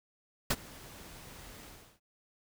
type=noise with ADSR envelope; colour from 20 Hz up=pink; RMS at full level=-26 dBFS; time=0.5-2 s; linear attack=7 ms; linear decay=43 ms; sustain=-24 dB; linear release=350 ms; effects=none